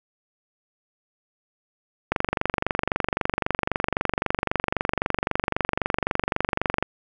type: click train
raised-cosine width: 0.5 ms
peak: -6 dBFS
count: 113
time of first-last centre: 2.12-6.826 s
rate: 23.8 Hz
effects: none